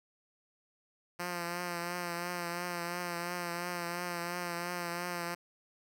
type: tone with vibrato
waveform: 5% pulse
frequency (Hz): 174.4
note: F3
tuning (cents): -2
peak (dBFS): -24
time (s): 1.19-5.35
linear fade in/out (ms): 10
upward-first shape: triangle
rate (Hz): 2.9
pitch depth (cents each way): 39
effects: none